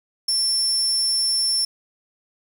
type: tone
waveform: 35% pulse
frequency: 5390 Hz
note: E8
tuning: 38 cents sharp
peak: -16 dBFS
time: 0.28-1.65 s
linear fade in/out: 5 ms
effects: 7-bit